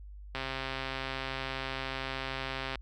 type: click train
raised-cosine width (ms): 0.3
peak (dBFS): -19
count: 321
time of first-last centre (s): 0.35-2.756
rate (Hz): 133
effects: added 50 Hz sine -44 dBFS peak until 2.81 s + Opus 48 kbps